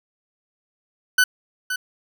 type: tone with echo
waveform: 40% pulse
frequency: 1500 Hz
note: F#6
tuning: 23 cents sharp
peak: -12 dBFS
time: 1.18-1.24 s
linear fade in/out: 5 ms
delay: 520 ms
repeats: 1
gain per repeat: -10 dB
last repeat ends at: 1.76 s
effects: none